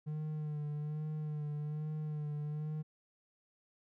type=tone with vibrato; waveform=triangle; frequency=151.1 Hz; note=D3; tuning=50 cents sharp; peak=-34 dBFS; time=0.06-2.83 s; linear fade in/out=20 ms; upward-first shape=sine; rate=1.2 Hz; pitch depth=34 cents each way; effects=none